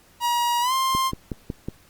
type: tone with pitch glide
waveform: 45% pulse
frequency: 955 to 1053.5 Hz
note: A#5 to C6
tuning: +42 to +12 cents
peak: -20 dBFS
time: 0.2-1.12 s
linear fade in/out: 50 ms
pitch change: +170 cents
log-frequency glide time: 0.61-0.73 s
type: click train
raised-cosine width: 3 ms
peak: -15 dBFS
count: 5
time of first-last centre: 0.95-1.685 s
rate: 5.44 Hz
effects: pink hiss -55 dBFS RMS until 1.89 s + Opus 48 kbps